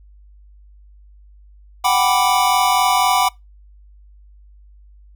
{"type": "chord", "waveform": "square", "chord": "G major seventh", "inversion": "third", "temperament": "equal", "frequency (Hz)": [740, 784, 987.8, 1174.7], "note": ["F#5", "G5", "B5", "D6"], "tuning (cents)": [0, 0, 0, 0], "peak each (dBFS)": [-19, -21, -19, -21], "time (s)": [1.84, 3.29], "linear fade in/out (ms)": 10, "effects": ["noise-tail reverb RT60 0.2 s tail -25 dB re dry", "added 50 Hz sine -43 dBFS peak until 5.15 s"]}